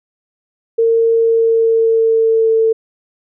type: tone with pitch glide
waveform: sine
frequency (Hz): 456.6 to 447.2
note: A#4 to A4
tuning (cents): -36 to +28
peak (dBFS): -9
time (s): 0.78-2.73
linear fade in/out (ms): 10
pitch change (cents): -36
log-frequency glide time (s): 1.16-2.57
effects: none